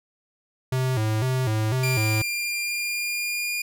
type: tone with vibrato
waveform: square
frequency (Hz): 118.7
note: A#2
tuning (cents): +32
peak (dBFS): -22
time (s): 0.72-2.22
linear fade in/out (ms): 5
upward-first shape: square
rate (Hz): 2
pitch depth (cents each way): 150
type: tone with pitch glide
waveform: sawtooth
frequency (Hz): 2387 to 2423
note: D7 to D#7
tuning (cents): +28 to -47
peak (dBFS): -22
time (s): 1.83-3.62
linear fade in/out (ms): 5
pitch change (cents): +25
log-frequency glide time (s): 2.07-3.51
effects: none